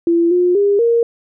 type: tone with pitch steps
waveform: sine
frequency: 338.5 / 356.7 / 404.2 / 466.6 Hz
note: E4 / F4 / G#4 / A#4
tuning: +46 / +37 / -47 / +2 cents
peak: -10 dBFS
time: 0.07-1.03 s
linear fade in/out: 2 ms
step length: 240 ms
effects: none